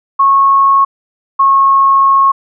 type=tone pair in turn; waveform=sine; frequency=1097 / 1091.4 Hz; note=C#6 / C#6; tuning=-18 / -27 cents; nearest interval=unison; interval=9 cents; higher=first; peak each=-5 dBFS; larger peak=neither; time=0.19-0.85 / 1.39-2.32 s; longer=second; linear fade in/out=10 ms; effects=none